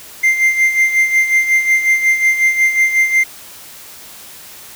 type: tone with tremolo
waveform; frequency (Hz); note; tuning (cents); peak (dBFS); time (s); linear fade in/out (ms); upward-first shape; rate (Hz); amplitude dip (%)
triangle; 2093; C7; 0; -6; 0.23-3.24; 10; sine; 5.5; 65
effects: white hiss -36 dBFS RMS until 4.75 s